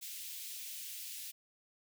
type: high-pass noise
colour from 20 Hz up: white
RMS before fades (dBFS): -45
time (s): 0.01-1.32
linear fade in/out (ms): 20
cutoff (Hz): 2400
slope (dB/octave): 24
effects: none